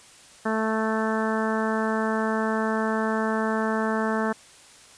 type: harmonic tone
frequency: 220 Hz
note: A3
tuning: in tune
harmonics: 1 / 2 / 3 / 4 / 5 / 6 / 7 / 8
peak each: -26 / -29 / -31 / -32 / -33 / -34 / -34 / -35 dBFS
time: 0.45-4.33 s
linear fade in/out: 10 ms
effects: white hiss -50 dBFS RMS until 4.97 s + resampled to 22050 Hz